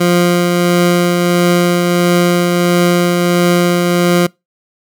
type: tone with tremolo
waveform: 20% pulse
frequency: 175.4 Hz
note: F3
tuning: 8 cents sharp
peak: -3 dBFS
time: 0-4.27 s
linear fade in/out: 10 ms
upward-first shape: triangle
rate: 1.5 Hz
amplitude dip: 30%
effects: noise-tail reverb RT60 0.2 s tail -24 dB re dry